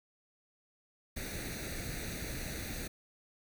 pink noise with comb filter, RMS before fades -40 dBFS, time 1.16-2.88 s, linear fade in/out 10 ms, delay 0.48 ms, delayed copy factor +0.75, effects none

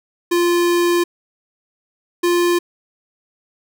square tone pair in turn, 347.6 / 349 Hz, F4 / F4, -8 / -1 cents, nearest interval unison, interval 7 cents, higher second, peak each -14 dBFS, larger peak neither, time 0.31-1.04 / 2.23-2.59 s, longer first, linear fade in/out 10 ms, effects none

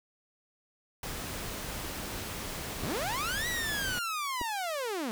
pink noise, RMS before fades -38 dBFS, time 1.03-3.99 s, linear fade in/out 2 ms
sawtooth linear two-way sweep, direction up then down, 63.3 to 1975.5 to 207.3 Hz, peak -28 dBFS, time 2.83-5.11 s, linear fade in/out 0 ms, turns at 3.48 s
clicks, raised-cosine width 2 ms, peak -25 / -27 dBFS, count 2, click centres 4.413 / 4.416 s
effects none

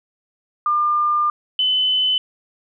sine tone pair in turn, 1200 / 3024 Hz, D6 / F#7, +37 / +37 cents, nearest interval octave + major third, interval 1600 cents, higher second, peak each -15 dBFS, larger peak neither, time 0.66-1.3 / 1.59-2.18 s, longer first, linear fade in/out 2 ms, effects none

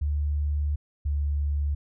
sine tone pair in turn, 73.42 / 72.41 Hz, D2 / D2, 0 / -24 cents, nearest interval unison, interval 24 cents, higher first, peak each -23 dBFS, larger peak neither, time 0.01-0.76 / 1.05-1.75 s, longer first, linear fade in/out 10 ms, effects none

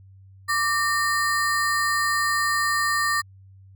square ring-modulated tone, 1500 Hz, F#6, 23 cents sharp, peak -18 dBFS, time 0.48-3.22 s, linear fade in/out 20 ms, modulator 328 Hz, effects added 96 Hz sine -46 dBFS peak until 3.75 s

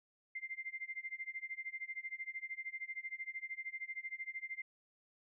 sine tone with tremolo, 2093 Hz, C7, in tune, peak -38 dBFS, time 0.35-4.62 s, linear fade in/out 5 ms, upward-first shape sine, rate 13 Hz, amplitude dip 95%, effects none

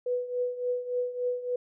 sine tone with tremolo, 493.9 Hz, B4, in tune, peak -24 dBFS, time 0.06-1.56 s, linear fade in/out 5 ms, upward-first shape triangle, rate 3.5 Hz, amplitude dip 80%, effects none

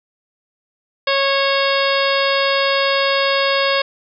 harmonic tone with a mistuned harmonic, 550 Hz, C#5, 14 cents flat, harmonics 1 / 2 / 3 / 4 / 5 / 6 / 7 / 8 / 9, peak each -18 / -21 / -23 / -24 / -25 / -26 / -26 / -27 / -28 dBFS, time 1.07-3.82 s, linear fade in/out 5 ms, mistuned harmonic 7, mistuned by -63 cents, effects none

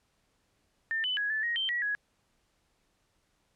sine tone with pitch steps, 1799 / 3006 / 1667 / 1746 / 1881 / 3125 / 1924 / 1671 Hz, A6 / F#7 / G#6 / A6 / A#6 / G7 / B6 / G#6, +38 / +27 / +6 / -14 / +15 / -6 / -46 / +10 cents, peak -28 dBFS, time 0.91-1.95 s, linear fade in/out 0 ms, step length 130 ms, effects pink hiss -73 dBFS RMS until 3.55 s + low-pass 10000 Hz 12 dB/octave

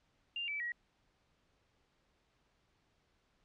sine tone with pitch steps, 2794 / 2309 / 1908.4 Hz, F7 / D7 / A#6, 0 / -30 / +40 cents, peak -36 dBFS, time 0.36-0.72 s, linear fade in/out 2 ms, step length 120 ms, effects pink hiss -75 dBFS RMS until 3.44 s + low-pass 5000 Hz 12 dB/octave

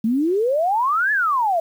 sine exponential two-way sweep, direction up then down, 212.6 to 1760 to 641 Hz, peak -16 dBFS, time 0.04-1.6 s, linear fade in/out 5 ms, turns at 1.12 s, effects 8-bit

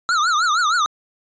square tone with vibrato, 1318.5 Hz, E6, in tune, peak -16 dBFS, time 0.09-0.86 s, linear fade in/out 0 ms, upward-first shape triangle, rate 6.4 Hz, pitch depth 210 cents each way, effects resampled to 16000 Hz

